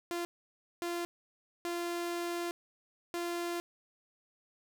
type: tone bursts at uneven times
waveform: sawtooth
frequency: 345.3 Hz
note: F4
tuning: 20 cents flat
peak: -30 dBFS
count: 4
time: 0.11-0.25 / 0.82-1.05 / 1.65-2.51 / 3.14-3.6 s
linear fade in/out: 0 ms
effects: none